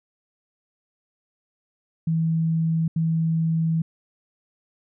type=tone bursts at uneven times; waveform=sine; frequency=162.6 Hz; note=E3; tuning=23 cents flat; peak=-19 dBFS; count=2; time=2.07-2.88 / 2.96-3.82 s; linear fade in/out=5 ms; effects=none